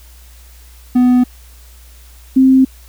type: tone pair in turn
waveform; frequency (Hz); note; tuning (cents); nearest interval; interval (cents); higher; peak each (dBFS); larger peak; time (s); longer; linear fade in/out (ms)
triangle / sine; 248.9 / 263; B3 / C4; +14 / +9; minor second; 95; second; -5; neither; 0.95-1.24 / 2.36-2.65; neither; 10
effects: added 60 Hz sine -38 dBFS peak until 2.88 s + white hiss -46 dBFS RMS until 2.88 s